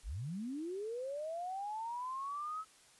sine linear sweep, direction up, 32 to 1300 Hz, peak -38 dBFS, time 0.03-2.65 s, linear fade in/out 50 ms, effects white hiss -63 dBFS RMS until 2.99 s + resampled to 24000 Hz

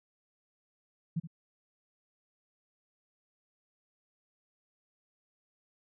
sine tone with echo, 164.81 Hz, E3, in tune, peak -28 dBFS, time 1.16-1.2 s, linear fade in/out 10 ms, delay 74 ms, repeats 1, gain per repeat -12 dB, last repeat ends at 1.274 s, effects none

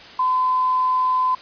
sine tone, 1019 Hz, C6, 46 cents flat, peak -16 dBFS, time 0.19-1.35 s, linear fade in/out 5 ms, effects white hiss -41 dBFS RMS until 1.41 s + resampled to 11025 Hz

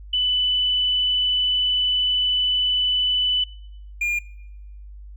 sine / triangle tone pair in turn, 2991 / 2413 Hz, F#7 / D7, +18 / +46 cents, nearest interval major third, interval 372 cents, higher first, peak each -18 dBFS, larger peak neither, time 0.13-3.44 / 4.01-4.19 s, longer first, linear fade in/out 5 ms, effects noise-tail reverb RT60 0.9 s tail -23 dB re dry + added 50 Hz sine -37 dBFS peak until 5.16 s

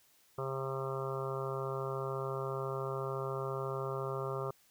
harmonic tone, 134.1 Hz, C3, 43 cents sharp, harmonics 1 / 3 / 4 / 5 / 6 / 7 / 8 / 9 / 10, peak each -40 / -39 / -42 / -46 / -52 / -48 / -47 / -43 / -50 dBFS, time 0.38-4.51 s, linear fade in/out 5 ms, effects white hiss -67 dBFS RMS until 4.7 s

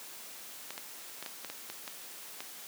clicks, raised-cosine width 0.2 ms, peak -22 dBFS, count 9, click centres 0.706 / 0.779 / 1.226 / 1.262 / 1.447 / 1.5 / 1.7 / 1.878 / 2.405 s, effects white hiss -47 dBFS RMS until 2.67 s + high-pass 200 Hz 12 dB/octave

